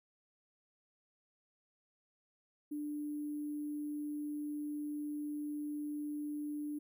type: tone with sample-and-hold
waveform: sine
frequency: 296 Hz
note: D4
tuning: 14 cents sharp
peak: -37 dBFS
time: 2.71-6.79 s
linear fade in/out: 10 ms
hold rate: 11025 Hz
effects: none